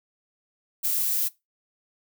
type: noise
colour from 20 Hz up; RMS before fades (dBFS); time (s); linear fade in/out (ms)
violet; -25; 0.83-1.29; 20
effects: noise-tail reverb RT60 0.2 s tail -20 dB re dry